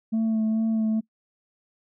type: tone with vibrato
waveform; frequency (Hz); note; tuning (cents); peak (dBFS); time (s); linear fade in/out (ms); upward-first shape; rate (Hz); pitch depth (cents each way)
sine; 221.2; A3; +9; -18; 0.12-1.01; 20; sine; 2.3; 20
effects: noise-tail reverb RT60 0.1 s tail -23 dB re dry + tanh soft clip ceiling -20 dBFS